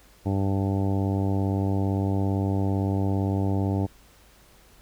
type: harmonic tone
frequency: 97.7 Hz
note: G2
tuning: 5 cents flat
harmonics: 1 / 2 / 3 / 4 / 5 / 6 / 7 / 8 / 9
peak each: -24 / -29 / -29 / -35 / -38 / -40 / -39 / -40 / -41 dBFS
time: 0.25-3.87 s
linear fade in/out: 20 ms
effects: added 50 Hz sine -56 dBFS peak until 4.81 s + pink hiss -56 dBFS RMS until 4.81 s